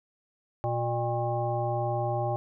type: harmonic tone with a mistuned harmonic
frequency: 120 Hz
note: B2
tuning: 49 cents flat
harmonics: 1 / 3 / 5 / 7 / 9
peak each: -30 / -35 / -32 / -31 / -41 dBFS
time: 0.64-2.36 s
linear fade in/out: 0 ms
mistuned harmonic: 7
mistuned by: -80 cents
effects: none